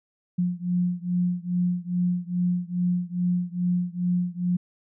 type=beating tone pair; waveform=sine; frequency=176.9 / 179.3 Hz; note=F3 / F3; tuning=+23 / +46 cents; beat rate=2.4 Hz; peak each=-25 / -26 dBFS; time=0.38-4.57 s; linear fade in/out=10 ms; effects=none